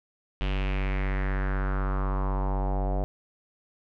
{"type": "tone with low-pass filter sweep", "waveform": "square", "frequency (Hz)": 47.98, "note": "G1", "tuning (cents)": -36, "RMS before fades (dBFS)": -27, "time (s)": [0.41, 3.04], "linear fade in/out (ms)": 0, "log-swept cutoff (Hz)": [3000, 670], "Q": 3.7, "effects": []}